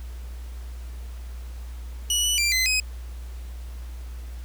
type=tone with pitch steps; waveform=20% pulse; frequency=2935 / 2962 / 2366 / 2046 / 2525 Hz; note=F#7 / F#7 / D7 / C7 / D#7; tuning=-15 / +1 / +12 / -39 / +25 cents; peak=-15 dBFS; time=2.1-2.8 s; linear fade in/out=2 ms; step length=140 ms; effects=added 60 Hz sine -33 dBFS peak until 4.44 s + pink hiss -51 dBFS RMS until 4.44 s